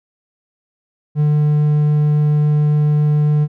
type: tone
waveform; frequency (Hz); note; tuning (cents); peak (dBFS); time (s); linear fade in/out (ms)
triangle; 149.4; D3; +30; -9; 1.15-3.48; 50
effects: none